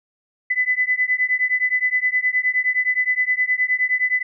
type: beating tone pair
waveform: sine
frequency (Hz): 2000 / 2009.6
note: B6 / B6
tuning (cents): +21 / +30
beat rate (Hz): 9.6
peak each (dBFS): -20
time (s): 0.5-4.23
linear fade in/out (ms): 10
effects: none